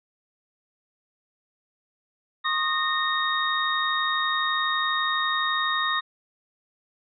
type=tone cluster; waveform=sine; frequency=1082 / 1234 / 1845 / 3724 Hz; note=C#6 / D#6 / A#6 / A#7; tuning=-42 / -15 / -18 / -2 cents; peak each=-30 / -27 / -27 / -28 dBFS; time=2.44-6.01 s; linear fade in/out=20 ms; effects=none